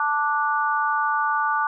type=chord; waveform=sine; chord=D major; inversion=second; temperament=just; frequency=881 / 1174.7 / 1468.3 Hz; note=A5 / D6 / F#6; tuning=+2 / 0 / -14 cents; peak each=-24 / -23 / -25 dBFS; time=0-1.67 s; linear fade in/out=2 ms; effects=none